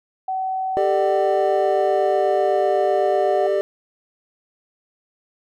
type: tone with pitch glide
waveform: sine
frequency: 757 to 727.4 Hz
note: F#5 to F#5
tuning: +39 to -30 cents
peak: -21 dBFS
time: 0.28-3.47 s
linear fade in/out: 5 ms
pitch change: -69 cents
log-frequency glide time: 1.23-2.66 s
type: chord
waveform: triangle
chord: G suspended second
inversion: none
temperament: equal with one note detuned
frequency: 392 / 440 / 597.9 Hz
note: G4 / A4 / D5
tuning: 0 / 0 / +31 cents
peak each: -19 / -24 / -18 dBFS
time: 0.77-3.61 s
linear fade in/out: 0 ms
effects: none